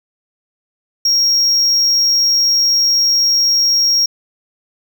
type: tone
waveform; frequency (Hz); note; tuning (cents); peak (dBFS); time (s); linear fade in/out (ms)
triangle; 5588; F8; 0; -9; 1.05-4.06; 5
effects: none